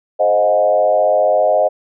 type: tone with frequency modulation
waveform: sine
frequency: 622.3 Hz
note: D#5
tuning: in tune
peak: -10 dBFS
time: 0.19-1.69 s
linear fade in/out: 20 ms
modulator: 98.1 Hz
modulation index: 1.1
effects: none